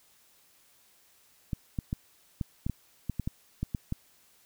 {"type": "clicks", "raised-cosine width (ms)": 5, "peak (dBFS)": -18, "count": 12, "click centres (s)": [1.532, 1.788, 1.929, 2.412, 2.665, 2.697, 3.097, 3.197, 3.275, 3.63, 3.748, 3.924], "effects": ["white hiss -63 dBFS RMS until 4.45 s"]}